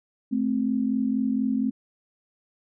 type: tone pair together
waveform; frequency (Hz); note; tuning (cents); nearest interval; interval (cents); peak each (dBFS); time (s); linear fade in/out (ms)
sine; 217.4 / 261.6; A3 / C4; -21 / 0; minor third; 321; -25 / -24; 0.31-1.71; 20
effects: none